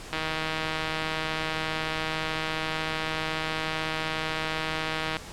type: click train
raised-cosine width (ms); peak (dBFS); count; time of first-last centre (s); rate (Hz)
0.3; -13; 797; 0.13-5.168; 158
effects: pink hiss -42 dBFS RMS until 5.32 s + low-pass 9000 Hz 12 dB/octave